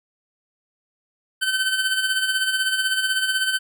25% pulse tone with tremolo, 1533 Hz, G6, 39 cents flat, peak -14 dBFS, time 1.41-3.59 s, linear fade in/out 20 ms, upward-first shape sine, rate 16 Hz, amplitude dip 55%, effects none

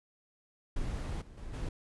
brown noise with level steps, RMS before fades -35 / -51 / -44 / -36 dBFS, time 0.76-1.69 s, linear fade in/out 5 ms, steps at 1.21 / 1.37 / 1.53 s, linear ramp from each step 10 ms, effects resampled to 24000 Hz

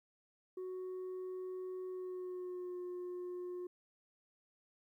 sine tone with pitch glide, 370 to 358.4 Hz, F#4 to F4, 0 to +45 cents, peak -38 dBFS, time 0.57-3.67 s, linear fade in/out 5 ms, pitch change -55 cents, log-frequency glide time 1.88-2.8 s, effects tanh soft clip ceiling -40 dBFS + 13-bit

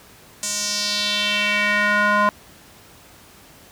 square tone with band-pass filter sweep, 207.1 Hz, G#3, 5 cents flat, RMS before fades -20 dBFS, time 0.43-2.29 s, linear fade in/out 0 ms, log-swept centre 7400 to 1100 Hz, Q 2.8, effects pink hiss -47 dBFS RMS until 3.71 s + high-pass 60 Hz 12 dB/octave

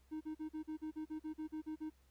triangle tone bursts, 311.1 Hz, D#4, in tune, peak -38 dBFS, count 13, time 0.11-1.902 s, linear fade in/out 20 ms, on 100 ms, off 41 ms, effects added 65 Hz sine -67 dBFS peak until 2.1 s + pink hiss -75 dBFS RMS until 2.1 s

